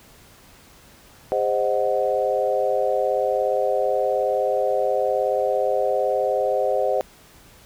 sine chord, Ab dominant seventh, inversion none, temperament equal with one note detuned, 406.1 / 523.3 / 622.3 / 740 Hz, Ab4 / C5 / Eb5 / Gb5, -39 / 0 / 0 / 0 cents, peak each -26 / -22 / -24 / -26 dBFS, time 1.32-7.01 s, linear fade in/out 0 ms, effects pink hiss -50 dBFS RMS until 7.65 s

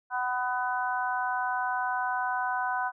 harmonic tone, 250 Hz, B3, 21 cents sharp, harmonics 3 / 4 / 5 / 6, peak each -31 / -31 / -39 / -32 dBFS, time 0.1-2.92 s, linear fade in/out 50 ms, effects none

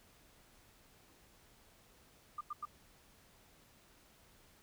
sine tone bursts, 1200 Hz, D6, 37 cents sharp, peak -38 dBFS, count 3, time 2.38-2.653 s, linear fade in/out 5 ms, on 29 ms, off 93 ms, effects pink hiss -65 dBFS RMS until 4.62 s

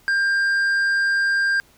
sine tone with tanh clipping, 1595 Hz, G6, 30 cents sharp, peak -18 dBFS, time 0.08-1.6 s, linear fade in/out 0 ms, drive 6 dB, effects pink hiss -55 dBFS RMS until 1.77 s

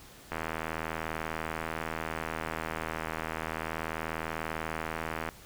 click train, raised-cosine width 0.5 ms, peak -18 dBFS, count 400, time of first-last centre 0.32-5.289 s, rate 80.3 Hz, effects pink hiss -52 dBFS RMS until 5.45 s

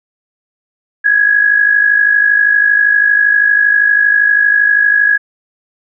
sine tone with amplitude modulation, 1668 Hz, G#6, 7 cents sharp, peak -4 dBFS, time 1.04-5.18 s, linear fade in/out 20 ms, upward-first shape sine, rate 52.6 Hz, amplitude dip 65%, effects none

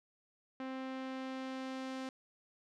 sawtooth tone with low-pass filter sweep, 262.4 Hz, C4, 5 cents sharp, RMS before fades -42 dBFS, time 0.6-2.09 s, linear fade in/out 2 ms, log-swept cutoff 2600 to 6000 Hz, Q 0.77, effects none

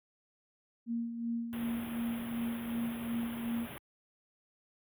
sine tone with tremolo, 233.1 Hz, A#3, in tune, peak -31 dBFS, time 0.86-3.68 s, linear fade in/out 50 ms, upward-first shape sine, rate 2.7 Hz, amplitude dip 55%
pink band-stop noise, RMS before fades -45 dBFS, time 1.53-3.78 s, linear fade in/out 0 ms, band 3500 to 9900 Hz, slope 96 dB/octave
effects high-pass 80 Hz 12 dB/octave

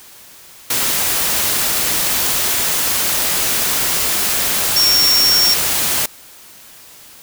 sine tone in noise, 5510 Hz, F8, 24 cents flat, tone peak -11 dBFS, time 4.76-5.54 s, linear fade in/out 5 ms, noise white, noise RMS -17 dBFS, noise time 0.7-6.06 s, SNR +3 dB, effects white hiss -41 dBFS RMS until 7.22 s

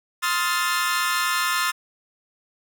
sawtooth chord, F dominant seventh, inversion second, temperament equal with one note detuned, 1046.5 / 1266.3 / 1396.9 / 1760 Hz, C6 / Eb6 / F6 / A6, 0 / +30 / 0 / 0 cents, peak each -23 dBFS, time 0.22-1.72 s, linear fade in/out 20 ms, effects none

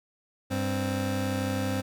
25% pulse tone pair together, 98 / 262 Hz, G2 / C4, 0 / +2 cents, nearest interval octave + perfect fourth, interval 1702 cents, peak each -26 dBFS, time 0.5-1.82 s, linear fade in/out 20 ms, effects none

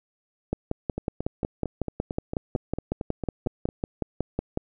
two click trains, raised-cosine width 2 ms, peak -16 / -12 dBFS, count 13 / 23, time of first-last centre 0.98-3.689 / 0.53-4.574 s, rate 4.43 / 5.44 Hz, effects none

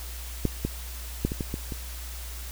clicks, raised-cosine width 3 ms, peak -10 / -13 / -10 / -18 / -16 / -17 / -21 dBFS, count 7, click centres 0.453 / 0.65 / 1.25 / 1.319 / 1.408 / 1.541 / 1.722 s, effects added 60 Hz sine -36 dBFS peak until 2.51 s + white hiss -42 dBFS RMS until 2.51 s

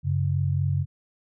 sine tone pair together, 95.29 / 139.5 Hz, G2 / C#3, -49 / +11 cents, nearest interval perfect fifth, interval 660 cents, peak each -24 dBFS, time 0.03-0.86 s, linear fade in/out 50 ms, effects none

